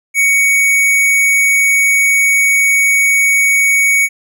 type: tone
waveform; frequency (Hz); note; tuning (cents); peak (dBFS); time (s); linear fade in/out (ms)
square; 2237; C#7; +15; -9; 0.14-4.09; 50
effects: none